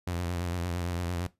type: tone with vibrato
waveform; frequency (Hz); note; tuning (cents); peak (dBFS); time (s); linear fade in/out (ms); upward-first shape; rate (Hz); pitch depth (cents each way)
sawtooth; 87.5; F2; +4; -26; 0.07-1.27; 5; triangle; 8.8; 67
effects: noise-tail reverb RT60 0.2 s tail -18 dB re dry + resampled to 32000 Hz